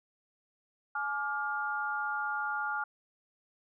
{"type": "chord", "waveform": "sine", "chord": "D diminished", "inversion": "second", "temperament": "just", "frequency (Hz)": [845.8, 1174.7, 1409.6], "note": ["Ab5", "D6", "F6"], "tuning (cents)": [31, 0, 16], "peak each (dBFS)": [-36, -39, -33], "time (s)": [0.95, 2.84], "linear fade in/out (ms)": 5, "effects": []}